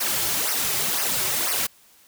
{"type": "noise with flanger", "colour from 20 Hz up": "white", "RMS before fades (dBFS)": -24, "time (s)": [0, 1.67], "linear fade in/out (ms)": 10, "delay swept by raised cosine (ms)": [0.26, 4.26], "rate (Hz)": 2, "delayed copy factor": -0.85, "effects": ["white hiss -55 dBFS RMS until 2.07 s"]}